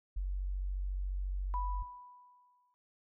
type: tone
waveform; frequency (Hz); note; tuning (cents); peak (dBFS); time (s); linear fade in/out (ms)
sine; 47.1; F#1; +32; -32; 0.16-1.83; 10
type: tone with exponential decay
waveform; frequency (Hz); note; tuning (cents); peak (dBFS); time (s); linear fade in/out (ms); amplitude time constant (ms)
sine; 987.8; B5; 0; -34; 1.54-2.74; 0; 260
effects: noise-tail reverb RT60 0.4 s tail -21 dB re dry